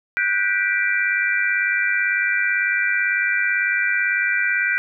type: chord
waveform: sine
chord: G major seventh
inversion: third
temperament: just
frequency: 1470 / 1568 / 1960 / 2352 Hz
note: F#6 / G6 / B6 / D7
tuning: -12 / 0 / -14 / +2 cents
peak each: -23 dBFS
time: 0.17-4.78 s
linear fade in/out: 0 ms
effects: none